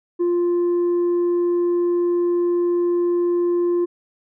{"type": "tone with tanh clipping", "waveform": "sine", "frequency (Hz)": 349.2, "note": "F4", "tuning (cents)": 0, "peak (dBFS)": -17, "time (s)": [0.19, 3.86], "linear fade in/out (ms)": 20, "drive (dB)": 2, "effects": []}